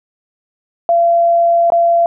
sine tone with dropouts, 682 Hz, F5, 41 cents flat, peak -8 dBFS, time 0.89-2.06 s, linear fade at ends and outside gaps 1 ms, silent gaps 1.702-1.721 s, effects none

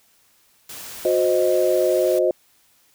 white noise, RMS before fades -36 dBFS, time 0.69-2.19 s, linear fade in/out 5 ms
sine chord, C diminished, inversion second, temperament equal with one note detuned, 362.8 / 523.3 / 622.3 Hz, Gb4 / C5 / Eb5, -34 / 0 / 0 cents, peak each -20 dBFS, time 1.05-2.31 s, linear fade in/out 2 ms
effects white hiss -59 dBFS RMS until 2.94 s

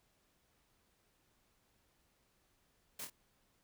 white noise with echo, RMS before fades -45 dBFS, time 2.99-3.05 s, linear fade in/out 5 ms, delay 25 ms, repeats 2, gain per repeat -5 dB, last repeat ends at 3.1 s, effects pink hiss -75 dBFS RMS until 3.63 s

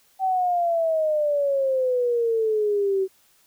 sine exponential sweep, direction down, 770 to 377.7 Hz, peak -19 dBFS, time 0.19-3.08 s, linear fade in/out 50 ms, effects white hiss -60 dBFS RMS until 3.46 s

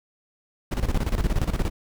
brown noise with tremolo, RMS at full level -21 dBFS, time 0.71-1.7 s, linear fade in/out 10 ms, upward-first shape square, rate 17 Hz, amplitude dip 75%, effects none

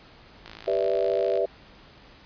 click train, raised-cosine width 0.2 ms, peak -23 dBFS, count 51, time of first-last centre 0.46-1.374 s, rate 54.7 Hz
sine chord, E minor seventh, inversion first, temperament equal, 392 / 493.9 / 587.3 / 659.3 Hz, G4 / B4 / D5 / E5, 0 / 0 / 0 / 0 cents, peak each -27 dBFS, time 0.67-1.46 s, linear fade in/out 10 ms
effects pink hiss -51 dBFS RMS until 2.25 s + resampled to 11025 Hz

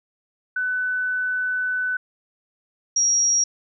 sine tone pair in turn, 1500 / 5663 Hz, F#6 / F8, +23 / +23 cents, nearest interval octave + major seventh, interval 2300 cents, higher second, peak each -21 / -16 dBFS, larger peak second, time 0.56-1.97 / 2.96-3.44 s, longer first, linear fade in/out 5 ms, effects none

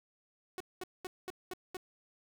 sawtooth tone bursts, 369.3 Hz, F#4, 3 cents flat, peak -35 dBFS, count 6, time 0.58-1.768 s, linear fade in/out 0 ms, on 23 ms, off 210 ms, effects 11-bit

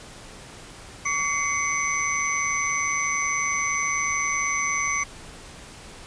sine tone cluster, 1135 / 2073 / 2224 / 6050 Hz, C#6 / C7 / C#7 / F#8, +41 / -17 / +5 / +38 cents, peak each -28 dBFS, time 1.05-5.04 s, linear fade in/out 10 ms, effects pink hiss -43 dBFS RMS until 6.06 s + resampled to 22050 Hz

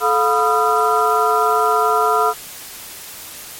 sine tone cluster, 434.9 / 710 / 988 / 1239 / 1362 Hz, A4 / F5 / B5 / D#6 / F6, -20 / +28 / 0 / -8 / -44 cents, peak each -19 dBFS, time 0-2.34 s, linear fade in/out 50 ms, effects white hiss -34 dBFS RMS until 3.59 s + MP3 64 kbps

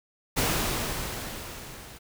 pink noise with level ramp, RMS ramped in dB -24 to -46 dBFS, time 0.36-1.99 s, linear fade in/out 20 ms, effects none

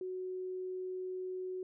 sine tone, 370 Hz, F#4, in tune, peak -37 dBFS, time 0.01-1.63 s, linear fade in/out 2 ms, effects none

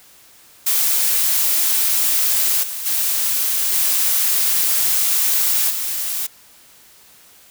blue noise with level steps, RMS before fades -17 / -27 / -19 / -17 / -23 dBFS, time 0.66-6.27 s, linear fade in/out 10 ms, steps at 2.62 / 2.85 / 3.72 / 5.69 s, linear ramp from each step 20 ms, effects white hiss -48 dBFS RMS until 7.5 s

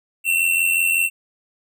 square tone with amplitude modulation, 2707 Hz, E7, 45 cents sharp, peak -14 dBFS, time 0.24-1.1 s, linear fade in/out 50 ms, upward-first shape sine, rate 85.4 Hz, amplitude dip 60%, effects none

